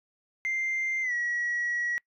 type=tone with pitch glide; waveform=sine; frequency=2093 to 1919.3 Hz; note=C7 to B6; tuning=0 to -50 cents; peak=-25 dBFS; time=0.45-1.98 s; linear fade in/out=0 ms; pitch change=-150 cents; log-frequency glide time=1.02-1.13 s; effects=noise-tail reverb RT60 0.1 s tail -26 dB re dry + tanh soft clip ceiling -24 dBFS